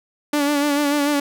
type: tone with vibrato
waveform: sawtooth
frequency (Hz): 289.5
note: D4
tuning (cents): -25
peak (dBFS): -13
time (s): 0.33-1.2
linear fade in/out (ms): 5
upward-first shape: sine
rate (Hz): 6.8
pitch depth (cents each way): 41
effects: none